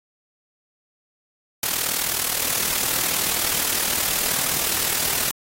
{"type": "noise with amplitude modulation", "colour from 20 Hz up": "white", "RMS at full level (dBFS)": -20, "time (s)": [1.63, 5.31], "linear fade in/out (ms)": 2, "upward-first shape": "sine", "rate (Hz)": 39.2, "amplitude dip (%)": 60, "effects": ["AAC 48 kbps"]}